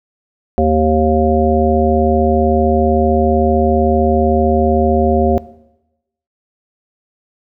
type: harmonic tone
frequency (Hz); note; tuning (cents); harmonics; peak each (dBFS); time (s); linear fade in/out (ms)
77.78; D#2; 0; 1 / 3 / 5 / 7 / 9; -16 / -16 / -16 / -16 / -16; 0.58-5.38; 0
effects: noise-tail reverb RT60 0.9 s tail -18 dB re dry